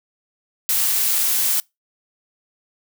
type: noise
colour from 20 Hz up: blue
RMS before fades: -19 dBFS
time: 0.69-1.6 s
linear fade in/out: 0 ms
effects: noise-tail reverb RT60 0.2 s tail -25 dB re dry